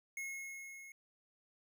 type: tone with level ramp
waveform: square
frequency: 2169 Hz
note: C#7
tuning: 38 cents flat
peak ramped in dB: -40 to -52 dBFS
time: 0.17-0.92 s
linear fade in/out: 2 ms
effects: none